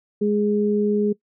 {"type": "tone pair together", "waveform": "sine", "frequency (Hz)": [208.2, 415.3], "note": ["G#3", "G#4"], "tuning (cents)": [5, 0], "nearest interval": "octave", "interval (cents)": 1195, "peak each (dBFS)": -20, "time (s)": [0.21, 1.13], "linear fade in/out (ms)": 10, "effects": ["noise-tail reverb RT60 0.1 s tail -21 dB re dry"]}